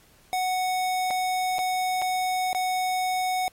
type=tone with dropouts; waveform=square; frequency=740 Hz; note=F#5; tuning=in tune; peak=-24 dBFS; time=0.33-3.48 s; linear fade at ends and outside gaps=0 ms; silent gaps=1.105-1.108 / 1.584-1.59 / 2.017-2.021 / 2.53-2.548 s; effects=pink hiss -57 dBFS RMS until 3.52 s + MP3 64 kbps